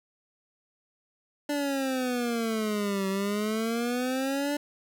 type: exponential two-way sweep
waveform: 25% pulse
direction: down then up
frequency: 293.7 to 191.6 to 293.7 Hz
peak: -23 dBFS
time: 1.49-4.57 s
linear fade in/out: 5 ms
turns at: 3.08 s
effects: none